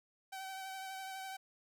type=tone with vibrato; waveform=sawtooth; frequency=766 Hz; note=G5; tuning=40 cents flat; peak=-39 dBFS; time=0.32-1.37 s; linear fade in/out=10 ms; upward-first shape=triangle; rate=12 Hz; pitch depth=24 cents each way; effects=none